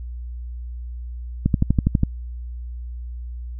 click train, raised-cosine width 5 ms, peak -4 dBFS, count 8, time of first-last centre 1.46-2.034 s, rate 12.2 Hz, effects added 60 Hz sine -29 dBFS peak until 3.59 s

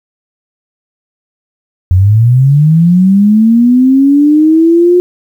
sine linear sweep, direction up, 87.31 to 360 Hz, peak -3 dBFS, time 1.91-5 s, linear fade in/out 0 ms, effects 7-bit

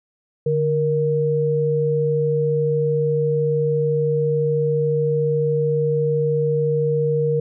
sine tone pair together, 147.7 / 468.9 Hz, D3 / A#4, +10 / +10 cents, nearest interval octave + minor sixth, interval 2000 cents, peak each -21 / -18 dBFS, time 0.46-7.4 s, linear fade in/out 5 ms, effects none

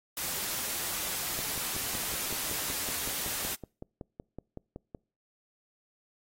white noise, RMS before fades -34 dBFS, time 0.17-3.55 s, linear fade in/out 2 ms
click train, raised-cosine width 2 ms, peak -27 dBFS, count 20, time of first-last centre 1.39-4.948 s, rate 5.34 Hz
effects noise-tail reverb RT60 0.4 s tail -26 dB re dry + AAC 48 kbps

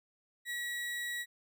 35% pulse tone, 1923 Hz, B6, 47 cents flat, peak -34 dBFS, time 0.45-1.26 s, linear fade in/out 50 ms, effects none

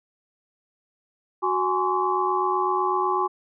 sine tone cluster, 369.3 / 833 / 1048 / 1136 Hz, F#4 / G#5 / C6 / C#6, -3 / +5 / +2 / +42 cents, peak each -26 dBFS, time 1.42-3.28 s, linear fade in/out 20 ms, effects none

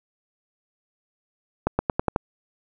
accelerating click train, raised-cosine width 1 ms, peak -6 dBFS, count 6, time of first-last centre 1.67-2.161 s, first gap 120 ms, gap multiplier 0.9, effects none

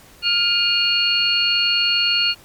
sine tone cluster, 1405 / 2448 / 2823 / 4350 Hz, F6 / D#7 / F7 / C#8, +10 / -29 / +18 / -33 cents, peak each -26 / -25 / -18 / -19 dBFS, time 0.22-2.35 s, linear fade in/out 50 ms, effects pink hiss -47 dBFS RMS until 2.44 s + MP3 96 kbps

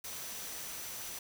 sine tone in noise, 5930 Hz, F#8, 3 cents sharp, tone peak -50 dBFS, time 0.04-1.19 s, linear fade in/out 5 ms, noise white, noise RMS -43 dBFS, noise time 0.04-1.19 s, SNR -10 dB, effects none

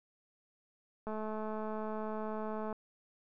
click train, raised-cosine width 1 ms, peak -27 dBFS, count 359, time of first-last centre 1.07-2.727 s, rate 216 Hz, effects none

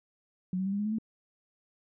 sine tone with pitch steps, 183.6 / 189.42 / 195.42 / 201.6 / 208 / 214.6 / 221.4 Hz, F#3 / F#3 / G3 / G3 / G#3 / A3 / A3, -13 / +41 / -5 / +49 / +3 / -43 / +11 cents, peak -28 dBFS, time 0.53-0.985 s, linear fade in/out 2 ms, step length 65 ms, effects none

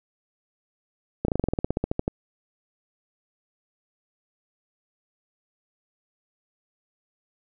slowing click train, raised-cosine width 2 ms, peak -10 dBFS, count 16, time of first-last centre 1.25-2.079 s, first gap 33 ms, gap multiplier 1.07, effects none

